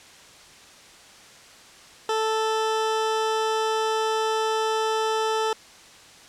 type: tone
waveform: 20% pulse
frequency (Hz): 440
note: A4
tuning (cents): 0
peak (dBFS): -17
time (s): 2.09-5.53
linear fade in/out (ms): 2
effects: white hiss -48 dBFS RMS until 6.28 s + low-pass 7000 Hz 12 dB/octave